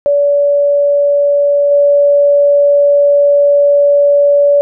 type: tone with level steps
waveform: sine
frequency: 573 Hz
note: D5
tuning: 43 cents flat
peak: -7 / -5 dBFS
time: 0.06-4.61 s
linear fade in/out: 0 ms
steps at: 1.71 s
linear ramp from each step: 5 ms
effects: none